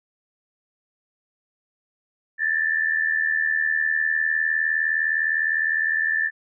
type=tone with amplitude modulation; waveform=sine; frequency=1763 Hz; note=A6; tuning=3 cents sharp; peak=-16 dBFS; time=2.38-6.31 s; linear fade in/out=50 ms; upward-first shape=sine; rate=79.7 Hz; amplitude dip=75%; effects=none